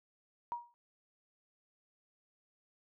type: tone with exponential decay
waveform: sine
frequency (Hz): 952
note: A#5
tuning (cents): +36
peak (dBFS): -32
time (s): 0.52-0.74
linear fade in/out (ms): 0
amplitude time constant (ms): 46
effects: none